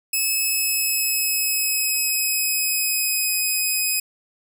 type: tone with pitch glide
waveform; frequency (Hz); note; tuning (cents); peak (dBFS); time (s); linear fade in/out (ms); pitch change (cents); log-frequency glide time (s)
5% pulse; 2587 to 2519; E7 to D#7; -33 to +21; -11; 0.13-4; 5; -46; 0.41-3.39
effects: none